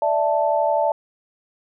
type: chord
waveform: sine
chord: D suspended second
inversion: none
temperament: equal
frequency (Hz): 587.3 / 659.3 / 880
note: D5 / E5 / A5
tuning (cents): 0 / 0 / 0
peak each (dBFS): -21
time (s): 0.02-0.92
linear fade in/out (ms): 2
effects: none